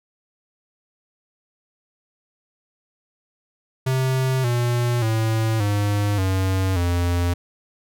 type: tone with pitch steps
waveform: square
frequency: 130.81 / 120.65 / 111.28 / 102.63 / 94.66 / 87.31 Hz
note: C3 / B2 / A2 / G#2 / F#2 / F2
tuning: 0 / -40 / +20 / -20 / +40 / 0 cents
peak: -19 dBFS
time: 3.86-7.34 s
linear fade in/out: 10 ms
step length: 580 ms
effects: none